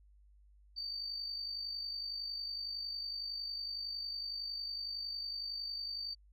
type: tone with amplitude modulation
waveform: sine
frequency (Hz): 4600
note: D8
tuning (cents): -37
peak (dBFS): -35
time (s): 0.76-6.15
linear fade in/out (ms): 20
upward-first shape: sine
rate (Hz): 50.9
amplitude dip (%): 55
effects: tanh soft clip ceiling -31 dBFS + added 50 Hz sine -60 dBFS peak until 6.32 s